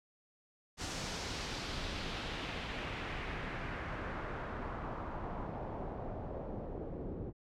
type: noise with low-pass filter sweep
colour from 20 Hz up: pink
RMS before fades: -41 dBFS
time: 0.77-7.33 s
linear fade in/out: 50 ms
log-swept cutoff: 6600 to 410 Hz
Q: 1.5
effects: none